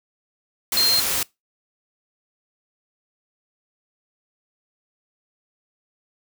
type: tone in noise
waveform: sine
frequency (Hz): 4186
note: C8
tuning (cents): 0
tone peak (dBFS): -16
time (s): 0.77-1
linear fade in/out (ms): 2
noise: white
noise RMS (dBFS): -23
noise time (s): 0.72-1.23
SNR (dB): +4
effects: noise-tail reverb RT60 0.2 s tail -23 dB re dry